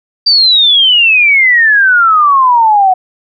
sine exponential sweep, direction down, 4708 to 731 Hz, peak -4 dBFS, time 0.26-2.94 s, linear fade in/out 10 ms, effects none

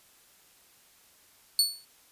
sawtooth tone with exponential decay, 4435 Hz, C#8, in tune, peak -15 dBFS, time 1.59-1.85 s, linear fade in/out 1 ms, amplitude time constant 55 ms, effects white hiss -60 dBFS RMS until 2.11 s + resampled to 32000 Hz

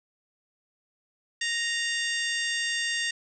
harmonic tone with a mistuned harmonic, 932.3 Hz, A#5, in tune, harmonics 2 / 3 / 4 / 5 / 6 / 7 / 8 / 9, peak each -29 / -33 / -35 / -37 / -39 / -40 / -41 / -42 dBFS, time 1.41-3.11 s, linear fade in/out 5 ms, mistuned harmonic 4, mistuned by -62 cents, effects none

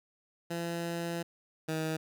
15% pulse tone pair in turn, 169.7 / 158.53 Hz, F3 / D#3, -49 / +33 cents, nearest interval minor second, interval 118 cents, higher first, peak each -27 / -25 dBFS, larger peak second, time 0.5-1.23 / 1.68-1.97 s, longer first, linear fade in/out 10 ms, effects none

